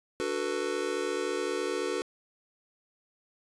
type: chord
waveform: square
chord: B minor seventh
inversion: first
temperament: just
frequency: 296.3 / 370.4 / 444.5 / 493.9 Hz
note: D4 / F#4 / A4 / B4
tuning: +15 / +2 / +18 / 0 cents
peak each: -39 / -34 / -35 / -36 dBFS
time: 0.2-2.02 s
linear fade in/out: 0 ms
effects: resampled to 22050 Hz